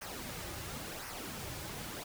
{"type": "noise with flanger", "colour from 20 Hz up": "pink", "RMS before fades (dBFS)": -43, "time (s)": [0.01, 2.04], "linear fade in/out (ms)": 10, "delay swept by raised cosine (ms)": [0.26, 4.46], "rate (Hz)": 0.95, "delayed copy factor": -0.55, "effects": []}